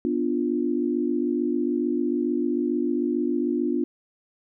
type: chord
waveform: sine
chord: B diminished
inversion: none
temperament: equal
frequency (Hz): 246.9 / 293.7 / 349.2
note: B3 / D4 / F4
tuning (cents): 0 / 0 / 0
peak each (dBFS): -26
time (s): 0.05-3.84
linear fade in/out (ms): 0
effects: none

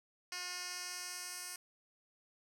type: tone with band-pass filter sweep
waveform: 10% pulse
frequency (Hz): 359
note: F4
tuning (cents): +48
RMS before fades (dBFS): -44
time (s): 0.32-1.56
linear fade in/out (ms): 2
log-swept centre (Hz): 4700 to 8900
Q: 1.2
effects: none

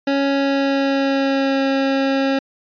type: tone with pitch glide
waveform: 25% pulse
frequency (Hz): 277.2 to 271.2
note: C#4 to C#4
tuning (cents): 0 to -38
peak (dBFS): -12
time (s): 0.07-2.39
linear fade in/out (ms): 5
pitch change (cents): -38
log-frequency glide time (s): 0.27-1.63
effects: resampled to 11025 Hz

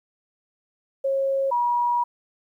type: tone pair in turn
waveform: sine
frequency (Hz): 543 / 962.1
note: C#5 / B5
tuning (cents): -36 / -46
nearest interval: minor seventh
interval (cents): 990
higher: second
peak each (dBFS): -20 / -19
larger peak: second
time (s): 1.04-1.51 / 1.51-2.04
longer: second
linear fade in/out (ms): 10
effects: 10-bit

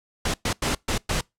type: noise bursts at uneven times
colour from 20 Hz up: pink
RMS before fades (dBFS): -24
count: 5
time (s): 0.25-0.34 / 0.45-0.53 / 0.62-0.75 / 0.88-0.98 / 1.09-1.21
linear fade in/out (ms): 5
effects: noise-tail reverb RT60 0.2 s tail -25 dB re dry + low-pass 9000 Hz 12 dB/octave

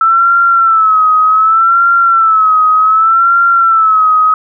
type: tone with vibrato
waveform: sine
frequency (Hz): 1318.5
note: E6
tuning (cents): 0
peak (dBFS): -5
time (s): 0.01-4.34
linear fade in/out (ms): 2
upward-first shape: sine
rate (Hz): 0.66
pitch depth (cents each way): 79
effects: none

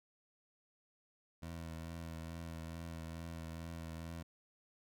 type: tone with vibrato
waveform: 20% pulse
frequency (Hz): 82.41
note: E2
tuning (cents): 0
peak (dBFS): -39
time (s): 1.42-4.23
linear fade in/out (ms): 10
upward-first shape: triangle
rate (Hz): 2.3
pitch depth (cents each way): 31
effects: none

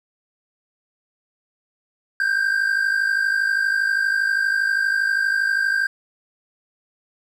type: tone pair together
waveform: triangle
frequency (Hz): 1540 / 1592.5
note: G6 / G6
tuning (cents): -31 / +27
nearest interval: minor second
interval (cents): 58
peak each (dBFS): -22 / -17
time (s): 2.2-5.87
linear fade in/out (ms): 2
effects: none

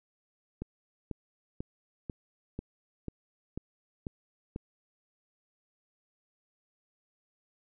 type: click train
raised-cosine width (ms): 3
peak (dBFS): -23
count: 9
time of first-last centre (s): 0.62-4.561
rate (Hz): 2.03
effects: none

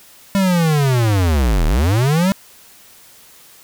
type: linear two-way sweep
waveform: square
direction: down then up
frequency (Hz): 200 to 36.12 to 200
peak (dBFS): -13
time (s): 0.35-2.32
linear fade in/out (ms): 0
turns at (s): 1.66
effects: white hiss -45 dBFS RMS until 3.63 s

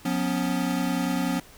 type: chord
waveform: square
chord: F# suspended fourth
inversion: none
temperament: equal with one note detuned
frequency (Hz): 180.25 / 246.9 / 277.2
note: F#3 / B3 / C#4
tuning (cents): -45 / 0 / 0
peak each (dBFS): -29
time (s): 0.05-1.4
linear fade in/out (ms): 5
effects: pink hiss -50 dBFS RMS until 1.57 s

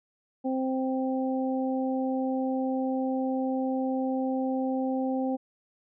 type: harmonic tone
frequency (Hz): 261.6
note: C4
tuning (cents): 0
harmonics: 1 / 2 / 3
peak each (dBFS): -27 / -32 / -35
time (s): 0.44-5.37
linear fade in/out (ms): 20
effects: none

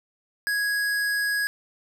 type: tone with hard clipping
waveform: sine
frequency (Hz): 1661.2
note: G#6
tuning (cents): 0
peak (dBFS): -24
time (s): 0.47-1.47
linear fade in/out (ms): 0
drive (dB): 17
effects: none

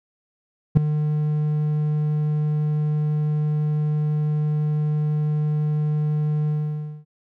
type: tone with ADSR envelope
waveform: triangle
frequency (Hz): 151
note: D3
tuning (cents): +48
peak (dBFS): -4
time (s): 0.75-7.05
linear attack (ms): 22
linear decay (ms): 3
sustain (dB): -13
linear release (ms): 560
effects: none

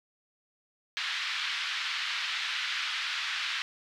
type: band-pass noise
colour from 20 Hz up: white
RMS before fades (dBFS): -33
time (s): 0.97-3.62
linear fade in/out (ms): 0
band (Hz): 1300 to 3900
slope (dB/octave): 24
effects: none

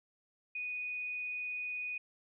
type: tone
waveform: sine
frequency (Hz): 2479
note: D#7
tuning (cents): -7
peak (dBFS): -36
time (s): 0.55-1.98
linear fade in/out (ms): 5
effects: none

